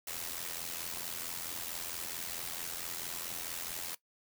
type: noise with amplitude modulation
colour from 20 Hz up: white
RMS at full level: -37 dBFS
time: 0.07-3.95 s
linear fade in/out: 5 ms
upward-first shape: sine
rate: 84.5 Hz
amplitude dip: 70%
effects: noise-tail reverb RT60 0.1 s tail -18 dB re dry